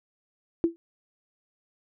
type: tone with exponential decay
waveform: sine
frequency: 334.7 Hz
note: E4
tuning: 26 cents sharp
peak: -15 dBFS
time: 0.64-0.76 s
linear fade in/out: 0 ms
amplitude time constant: 25 ms
effects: none